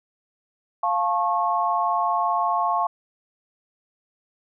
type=chord; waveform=sine; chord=F augmented; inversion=none; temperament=just; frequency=698.5 / 873.1 / 1091.3 Hz; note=F5 / A5 / C#6; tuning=0 / -14 / -27 cents; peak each=-24 / -25 / -23 dBFS; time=0.83-2.87 s; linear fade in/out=5 ms; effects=none